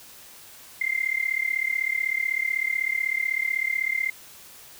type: tone with amplitude modulation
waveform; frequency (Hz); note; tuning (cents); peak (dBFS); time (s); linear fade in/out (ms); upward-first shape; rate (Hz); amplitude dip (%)
sine; 2093; C7; 0; -19; 0.81-4.1; 5; sine; 36; 90
effects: white hiss -47 dBFS RMS until 4.79 s